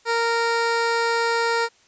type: tone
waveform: 15% pulse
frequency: 463.7 Hz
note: A#4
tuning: 9 cents flat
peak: -13 dBFS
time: 0.05-1.69 s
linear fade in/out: 50 ms
effects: white hiss -57 dBFS RMS until 1.87 s + resampled to 16000 Hz